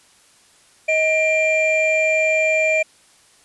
triangle tone pair together, 630.1 / 2379 Hz, D#5 / D7, +22 / +22 cents, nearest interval octave + major seventh, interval 2300 cents, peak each -16 dBFS, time 0.88-2.83 s, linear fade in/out 10 ms, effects white hiss -53 dBFS RMS until 3.44 s + resampled to 24000 Hz

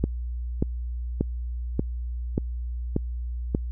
click train, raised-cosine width 3 ms, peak -9 dBFS, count 7, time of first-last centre 0.04-3.549 s, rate 1.71 Hz, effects added 60 Hz sine -28 dBFS peak until 3.71 s

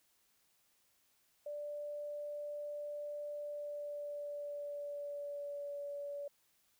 sine tone with pitch glide, 587.3 to 572.6 Hz, D5 to D5, 0 to -44 cents, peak -40 dBFS, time 1.46-6.28 s, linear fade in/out 5 ms, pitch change -44 cents, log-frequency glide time 3.37-5.8 s, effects white hiss -74 dBFS RMS until 6.79 s

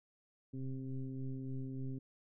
sine tone with frequency modulation, 131.3 Hz, C3, 6 cents sharp, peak -38 dBFS, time 0.53-1.99 s, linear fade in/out 10 ms, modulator 133 Hz, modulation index 1.2, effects none

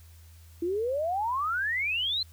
sine exponential sweep, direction up, 330 to 4186 Hz, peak -26 dBFS, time 0.62-2.23 s, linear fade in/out 5 ms, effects added 82 Hz sine -49 dBFS peak until 2.32 s + white hiss -60 dBFS RMS until 2.32 s

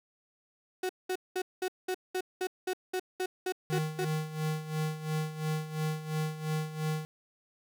35% pulse tone bursts, 370 Hz, F#4, in tune, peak -28 dBFS, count 13, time 0.83-4.049 s, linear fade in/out 5 ms, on 63 ms, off 200 ms
square tone with tremolo, 155.56 Hz, D#3, in tune, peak -29 dBFS, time 3.7-7.05 s, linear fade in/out 0 ms, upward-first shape sine, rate 2.9 Hz, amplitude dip 75%
effects none

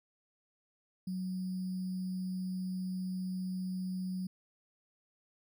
sine tone with sample-and-hold, 185 Hz, F#3, in tune, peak -34 dBFS, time 1.07-4.27 s, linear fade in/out 5 ms, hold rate 4900 Hz, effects none

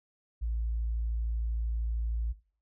sine tone, 56.5 Hz, A1, 47 cents sharp, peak -28 dBFS, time 0.41-2.33 s, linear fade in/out 20 ms, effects noise-tail reverb RT60 0.4 s tail -17 dB re dry + tanh soft clip ceiling -24 dBFS

